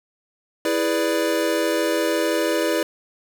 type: chord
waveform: square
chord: E dominant seventh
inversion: none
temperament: equal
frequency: 329.6 / 415.3 / 493.9 / 587.3 Hz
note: E4 / G#4 / B4 / D5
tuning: 0 / 0 / 0 / 0 cents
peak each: -24 / -28 / -26 / -25 dBFS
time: 0.65-2.83 s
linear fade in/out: 2 ms
effects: none